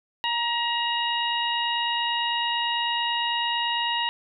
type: harmonic tone with a mistuned harmonic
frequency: 949 Hz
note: A#5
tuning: 31 cents sharp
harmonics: 1 / 2 / 3 / 4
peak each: -27 / -31 / -27 / -32 dBFS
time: 0.24-4.09 s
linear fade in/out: 0 ms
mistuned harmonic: 1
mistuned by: -17 cents
effects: none